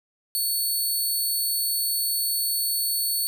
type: tone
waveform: 5% pulse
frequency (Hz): 4435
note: C#8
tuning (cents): 0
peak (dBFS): -16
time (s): 0.35-3.27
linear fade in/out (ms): 0
effects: none